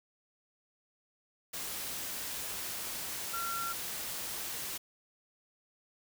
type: tone in noise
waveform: sine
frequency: 1368 Hz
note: F6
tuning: 36 cents flat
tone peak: -35 dBFS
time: 3.33-3.73 s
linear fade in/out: 10 ms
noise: white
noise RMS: -39 dBFS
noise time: 1.53-4.78 s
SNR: +1 dB
effects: none